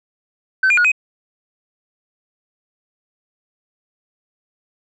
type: tone with pitch steps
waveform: sine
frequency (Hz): 1533 / 2412 / 1447 / 2517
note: G6 / D7 / F#6 / D#7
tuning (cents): -39 / +46 / -39 / +19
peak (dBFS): -9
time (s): 0.63-0.918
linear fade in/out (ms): 5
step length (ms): 72
effects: tanh soft clip ceiling -9 dBFS